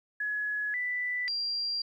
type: tone with pitch steps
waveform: sine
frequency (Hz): 1690 / 1982 / 4753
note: G#6 / B6 / D8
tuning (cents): +30 / +6 / +20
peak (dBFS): -29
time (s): 0.2-1.82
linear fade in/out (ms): 5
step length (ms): 540
effects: 11-bit